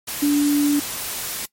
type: tone in noise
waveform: sine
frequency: 290 Hz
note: D4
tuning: 22 cents flat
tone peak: -14 dBFS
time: 0.22-0.8 s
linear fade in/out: 10 ms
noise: white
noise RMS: -28 dBFS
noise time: 0.07-1.46 s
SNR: +11 dB
effects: noise-tail reverb RT60 0.1 s tail -20 dB re dry + MP3 64 kbps